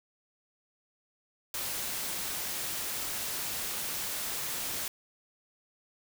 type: noise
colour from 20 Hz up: white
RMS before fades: -35 dBFS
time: 1.54-4.88 s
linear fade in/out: 2 ms
effects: none